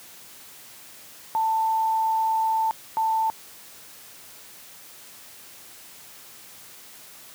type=tone bursts at uneven times; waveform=sine; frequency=888 Hz; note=A5; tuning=16 cents sharp; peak=-20 dBFS; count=2; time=1.35-2.71 / 2.97-3.3 s; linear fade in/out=0 ms; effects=white hiss -46 dBFS RMS until 7.34 s + high-pass 80 Hz 12 dB/octave